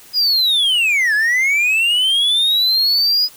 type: linear two-way sweep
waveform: triangle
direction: down then up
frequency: 4997 to 1661.2 to 4997 Hz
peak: -11 dBFS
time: 0.13-3.29 s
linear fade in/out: 50 ms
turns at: 1.14 s
effects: white hiss -43 dBFS RMS until 3.36 s